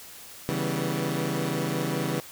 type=chord; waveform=20% pulse; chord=C# half-diminished seventh; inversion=none; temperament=equal with one note detuned; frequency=138.59 / 162.83 / 196 / 246.9 Hz; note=C#3 / E3 / G3 / B3; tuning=0 / -21 / 0 / 0 cents; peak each=-26 / -25 / -29 / -30 dBFS; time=0.49-2.2 s; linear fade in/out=0 ms; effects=white hiss -45 dBFS RMS until 2.31 s